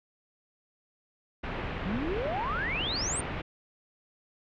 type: low-pass noise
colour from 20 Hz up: pink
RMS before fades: -35 dBFS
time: 1.43-3.42 s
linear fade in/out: 10 ms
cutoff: 2800 Hz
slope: 24 dB/octave
type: exponential sweep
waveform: sine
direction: up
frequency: 173.4 to 9200 Hz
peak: -30 dBFS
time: 1.85-3.21 s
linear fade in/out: 10 ms
effects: none